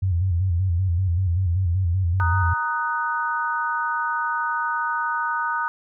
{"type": "tone with vibrato", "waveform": "sine", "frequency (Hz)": 89.9, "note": "F#2", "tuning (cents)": -49, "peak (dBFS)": -18, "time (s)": [0.02, 2.54], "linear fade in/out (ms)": 10, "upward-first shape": "square", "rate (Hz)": 5.2, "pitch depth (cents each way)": 91}
{"type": "chord", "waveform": "sine", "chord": "D# minor", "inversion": "second", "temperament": "equal with one note detuned", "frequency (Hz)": [932.3, 1244.5, 1492], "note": ["A#5", "D#6", "F#6"], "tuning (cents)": [0, 0, 14], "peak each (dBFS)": -26, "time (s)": [2.2, 5.68], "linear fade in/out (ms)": 0}
{"effects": []}